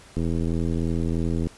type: click train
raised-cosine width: 3 ms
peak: -14 dBFS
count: 109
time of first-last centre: 0.17-1.47 s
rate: 83.1 Hz
effects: pink hiss -49 dBFS RMS until 1.57 s + resampled to 24000 Hz